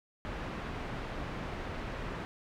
pink low-pass noise, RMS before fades -39 dBFS, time 0.25-2.25 s, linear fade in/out 0 ms, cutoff 2200 Hz, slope 12 dB/octave, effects none

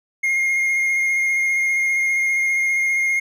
triangle tone with vibrato, 2134 Hz, C7, 34 cents sharp, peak -15 dBFS, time 0.23-3.2 s, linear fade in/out 10 ms, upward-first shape square, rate 15 Hz, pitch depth 12 cents each way, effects none

